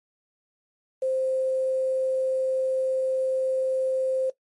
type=tone with quantisation; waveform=sine; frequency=523.3 Hz; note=C5; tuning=in tune; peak=-22 dBFS; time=1.02-4.3 s; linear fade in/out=5 ms; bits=8; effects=noise-tail reverb RT60 0.1 s tail -17 dB re dry + MP3 48 kbps